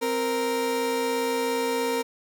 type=tone pair together; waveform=30% pulse; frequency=261.6 / 466.1 Hz; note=C4 / A#4; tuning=0 / 0 cents; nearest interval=minor seventh; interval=1000 cents; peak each=-28 / -22 dBFS; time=0.01-2.03 s; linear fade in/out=20 ms; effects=none